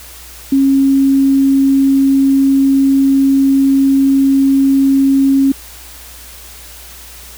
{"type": "tone", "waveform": "sine", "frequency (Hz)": 272.2, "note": "C#4", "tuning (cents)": -31, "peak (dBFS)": -7, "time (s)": [0.52, 5.52], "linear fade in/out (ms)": 5, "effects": ["added 60 Hz sine -38 dBFS peak until 7.37 s", "white hiss -35 dBFS RMS until 7.37 s"]}